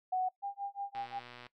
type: tone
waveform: sine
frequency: 742 Hz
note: F#5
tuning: 5 cents sharp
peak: -29 dBFS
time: 0.12-0.29 s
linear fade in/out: 10 ms
type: tone with tremolo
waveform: sine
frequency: 800 Hz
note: G5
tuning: 35 cents sharp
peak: -34 dBFS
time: 0.42-1.2 s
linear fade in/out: 20 ms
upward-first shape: sine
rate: 5.6 Hz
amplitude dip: 100%
type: click train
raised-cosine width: 0.3 ms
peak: -33 dBFS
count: 64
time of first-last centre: 0.95-1.466 s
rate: 122 Hz
effects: noise-tail reverb RT60 0.1 s tail -20 dB re dry